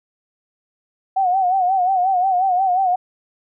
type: tone with vibrato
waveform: sine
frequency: 745 Hz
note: F#5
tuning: 12 cents sharp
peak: -14 dBFS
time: 1.16-2.96 s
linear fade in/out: 10 ms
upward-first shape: sine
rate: 5.6 Hz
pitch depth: 81 cents each way
effects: none